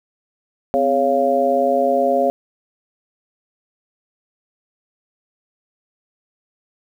harmonic tone with a mistuned harmonic, 138.59 Hz, C#3, in tune, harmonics 2 / 3 / 4 / 5, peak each -23 / -23 / -17 / -18 dBFS, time 0.74-2.3 s, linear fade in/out 0 ms, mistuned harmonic 2, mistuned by -130 cents, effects 8-bit

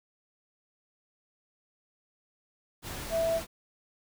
sine tone in noise, 659.3 Hz, E5, in tune, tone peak -25 dBFS, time 3.1-3.41 s, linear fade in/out 50 ms, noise pink, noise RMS -39 dBFS, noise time 2.82-3.47 s, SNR +11 dB, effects none

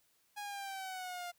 sawtooth exponential sweep, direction down, 830.6 to 698.5 Hz, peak -37 dBFS, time 0.36-1.32 s, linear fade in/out 20 ms, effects white hiss -73 dBFS RMS until 1.38 s

